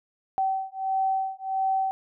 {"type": "beating tone pair", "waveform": "sine", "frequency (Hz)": [767, 768.5], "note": ["G5", "G5"], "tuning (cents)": [-38, -35], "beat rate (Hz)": 1.5, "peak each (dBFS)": -27, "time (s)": [0.38, 1.91], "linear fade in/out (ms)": 0, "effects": []}